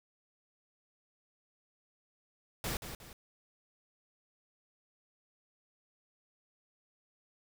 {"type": "noise with echo", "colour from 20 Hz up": "pink", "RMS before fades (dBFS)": -36, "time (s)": [2.64, 2.77], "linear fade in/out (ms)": 2, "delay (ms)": 180, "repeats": 2, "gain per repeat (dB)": -8, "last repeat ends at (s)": 3.13, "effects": []}